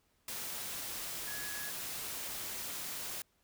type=tone in noise; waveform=sine; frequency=1679 Hz; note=G#6; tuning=18 cents sharp; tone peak=-44 dBFS; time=1.27-1.7 s; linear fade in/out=2 ms; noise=white; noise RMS=-41 dBFS; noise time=0.28-3.22 s; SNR=-6 dB; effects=pink hiss -74 dBFS RMS until 3.43 s